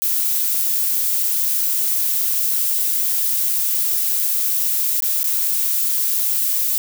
violet noise with dropouts, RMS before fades -19 dBFS, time 0.02-6.78 s, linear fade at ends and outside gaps 0 ms, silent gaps 5.004-5.023 / 5.231-5.242 s, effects none

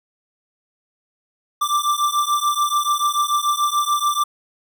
square beating tone pair, 1174.7 / 1181.6 Hz, D6 / D6, 0 / +10 cents, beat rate 6.9 Hz, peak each -21 dBFS, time 1.61-4.24 s, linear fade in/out 10 ms, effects none

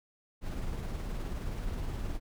brown noise with tremolo, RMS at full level -34 dBFS, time 0.41-2.2 s, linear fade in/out 50 ms, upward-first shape sine, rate 19 Hz, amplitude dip 30%, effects none

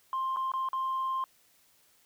sine tone with dropouts, 1053 Hz, C6, 11 cents sharp, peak -27 dBFS, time 0.13-1.24 s, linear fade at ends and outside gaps 1 ms, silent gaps 0.362-0.369 / 0.518-0.537 / 0.688-0.731 s, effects tanh soft clip ceiling -26 dBFS + white hiss -65 dBFS RMS until 2.05 s

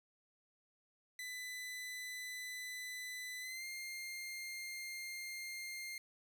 sawtooth tone with pitch glide, 2000 to 2113 Hz, B6 to C7, +21 to +16 cents, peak -40 dBFS, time 1.19-5.98 s, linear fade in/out 2 ms, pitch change +95 cents, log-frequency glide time 3.41-3.65 s, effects none

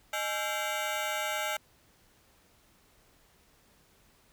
15% pulse ring-modulated tone, 730 Hz, F#5, 24 cents flat, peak -21 dBFS, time 0.13-1.57 s, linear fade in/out 5 ms, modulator 114 Hz, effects pink hiss -64 dBFS RMS until 4.32 s

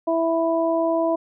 harmonic tone, 329.6 Hz, E4, in tune, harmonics 1 / 2 / 3, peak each -23 / -20 / -28 dBFS, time 0.07-1.16 s, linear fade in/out 10 ms, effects none

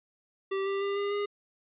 square tone with pitch steps, 388.9 / 393.9 / 398.9 / 404 / 409.2 Hz, G4 / G4 / G4 / G#4 / G#4, -14 / +8 / +30 / -48 / -26 cents, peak -29 dBFS, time 0.51-1.26 s, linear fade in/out 10 ms, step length 150 ms, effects resampled to 8000 Hz

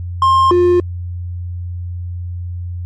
triangle tone pair in turn, 1062 / 354.4 Hz, C6 / F4, +25 / +25 cents, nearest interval octave + perfect fifth, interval 1900 cents, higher first, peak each -6 dBFS, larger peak neither, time 0.22-0.51 / 0.51-0.8 s, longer neither, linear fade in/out 2 ms, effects added 88 Hz sine -21 dBFS peak until 2.85 s + MP3 48 kbps

